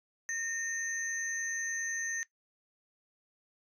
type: tone pair together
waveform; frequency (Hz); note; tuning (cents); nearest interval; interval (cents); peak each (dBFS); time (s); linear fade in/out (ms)
sine; 1837 / 6213; A#6 / G8; -26 / -16; octave + major sixth; 2110; -34 / -36; 0.29-2.23; 0
effects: noise-tail reverb RT60 0.1 s tail -17 dB re dry + tanh soft clip ceiling -27 dBFS